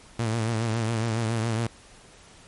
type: tone with vibrato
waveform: sawtooth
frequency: 113.4 Hz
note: A#2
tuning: 47 cents flat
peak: -20 dBFS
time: 0.19-1.67 s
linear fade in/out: 5 ms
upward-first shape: triangle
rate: 7.2 Hz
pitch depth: 82 cents each way
effects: pink hiss -51 dBFS RMS until 2.47 s + MP3 48 kbps